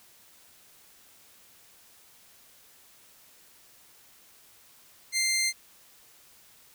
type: tone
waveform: 15% pulse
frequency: 2093 Hz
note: C7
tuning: in tune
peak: -18 dBFS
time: 5.12-5.53 s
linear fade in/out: 50 ms
effects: white hiss -57 dBFS RMS until 6.74 s